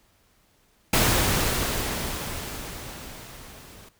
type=noise with level ramp; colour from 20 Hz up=pink; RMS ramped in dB=-19 to -48 dBFS; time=0.93-3.89 s; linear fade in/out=5 ms; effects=pink hiss -63 dBFS RMS until 3.99 s